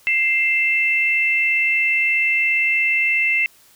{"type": "tone pair together", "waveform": "sine", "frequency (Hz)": [2099, 2662], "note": ["C7", "E7"], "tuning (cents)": [5, 16], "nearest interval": "major third", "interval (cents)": 411, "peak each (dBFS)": [-18, -18], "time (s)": [0.07, 3.46], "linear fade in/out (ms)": 0, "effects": ["white hiss -52 dBFS RMS until 3.75 s"]}